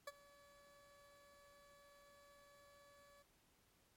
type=tone with ADSR envelope; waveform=20% pulse; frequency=571 Hz; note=D5; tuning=49 cents flat; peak=-39 dBFS; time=0.07-3.23 s; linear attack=6 ms; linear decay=32 ms; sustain=-21 dB; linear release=14 ms; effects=pink hiss -75 dBFS RMS until 3.96 s + MP3 64 kbps